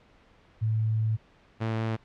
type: tone pair in turn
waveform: sine / sawtooth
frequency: 110 / 111.79 Hz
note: A2 / A2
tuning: 0 / +28 cents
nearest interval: unison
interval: 28 cents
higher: second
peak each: -23 dBFS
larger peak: neither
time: 0.61-1.17 / 1.6-1.97 s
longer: first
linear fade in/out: 20 ms
effects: pink hiss -59 dBFS RMS until 2.04 s + low-pass 3000 Hz 12 dB/octave